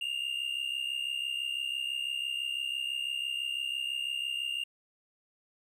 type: tone pair together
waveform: triangle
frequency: 2767 / 2833 Hz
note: F7 / F7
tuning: -17 / +24 cents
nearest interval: unison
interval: 41 cents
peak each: -34 / -32 dBFS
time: 0.01-4.64 s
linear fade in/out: 5 ms
effects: none